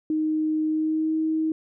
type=tone with pitch glide; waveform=sine; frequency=311.1 to 316.5 Hz; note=D#4 to D#4; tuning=0 to +30 cents; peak=-21 dBFS; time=0.1-1.52 s; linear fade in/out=2 ms; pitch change=+30 cents; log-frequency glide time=0.66-1.15 s; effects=none